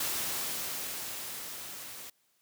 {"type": "noise with level ramp", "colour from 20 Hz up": "white", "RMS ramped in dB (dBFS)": [-32, -45], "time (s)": [0, 2.1], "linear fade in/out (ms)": 5, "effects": ["white hiss -72 dBFS RMS until 2.41 s", "high-pass 80 Hz 12 dB/octave"]}